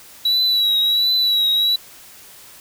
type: tone with vibrato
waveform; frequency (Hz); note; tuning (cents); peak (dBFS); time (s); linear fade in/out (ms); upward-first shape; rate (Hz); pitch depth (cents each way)
triangle; 3908; B7; -19; -13; 0.25-1.76; 5; triangle; 1.4; 50
effects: white hiss -43 dBFS RMS until 2.6 s